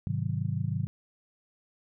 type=chord; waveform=sine; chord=Ab dominant seventh; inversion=none; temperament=just; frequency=103.83 / 129.78 / 155.74 / 186.89 Hz; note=Ab2 / C3 / Eb3 / Gb3; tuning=0 / -14 / +2 / +18 cents; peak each=-32 / -32 / -33 / -37 dBFS; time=0.07-0.87 s; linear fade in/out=0 ms; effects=none